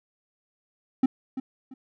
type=tone with echo; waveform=triangle; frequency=261.6 Hz; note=C4; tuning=in tune; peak=-14 dBFS; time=1.03-1.06 s; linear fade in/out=5 ms; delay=340 ms; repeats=2; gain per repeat=-12 dB; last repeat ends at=1.74 s; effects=none